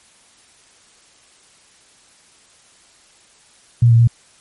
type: tone with pitch steps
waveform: sine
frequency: 118.8 / 115.8 / 117.6 Hz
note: A#2 / A#2 / A#2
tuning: +33 / -11 / +16 cents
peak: -7 dBFS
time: 3.82-4.075 s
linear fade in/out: 5 ms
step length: 85 ms
effects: white hiss -51 dBFS RMS until 4.4 s + MP3 48 kbps